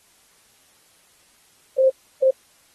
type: tone bursts at uneven times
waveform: sine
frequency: 527 Hz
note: C5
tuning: 12 cents sharp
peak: -12 dBFS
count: 2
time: 1.78-1.9 / 2.22-2.31 s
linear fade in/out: 10 ms
effects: white hiss -57 dBFS RMS until 2.74 s + AAC 32 kbps